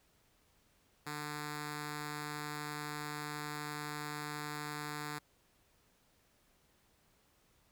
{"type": "tone with notch filter", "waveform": "5% pulse", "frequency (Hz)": 149, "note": "D3", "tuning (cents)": 25, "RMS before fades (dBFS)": -42, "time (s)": [1.06, 5.19], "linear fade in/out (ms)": 10, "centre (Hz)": 580, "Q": 1.7, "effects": ["pink hiss -71 dBFS RMS until 7.71 s"]}